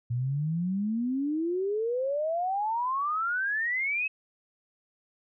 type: exponential sweep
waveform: sine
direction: up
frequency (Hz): 116.54 to 2600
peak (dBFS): -26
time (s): 0.1-4.08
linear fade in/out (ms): 10
effects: none